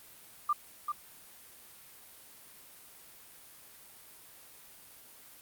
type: tone with echo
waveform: sine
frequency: 1191 Hz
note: D6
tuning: 24 cents sharp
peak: -25 dBFS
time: 0.49-0.53 s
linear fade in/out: 5 ms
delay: 390 ms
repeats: 1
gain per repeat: -5 dB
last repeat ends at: 0.92 s
effects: white hiss -54 dBFS RMS until 5.41 s + Opus 32 kbps